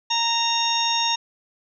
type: harmonic tone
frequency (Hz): 926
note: A#5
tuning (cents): -12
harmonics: 1 / 2 / 3 / 4 / 6 / 7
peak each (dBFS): -24 / -35 / -28 / -24 / -26 / -32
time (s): 0.1-1.16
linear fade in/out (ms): 10
effects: none